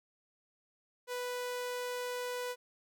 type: tone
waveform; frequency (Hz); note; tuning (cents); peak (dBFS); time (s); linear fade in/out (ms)
sawtooth; 493.9; B4; 0; -32; 1.07-2.56; 50
effects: none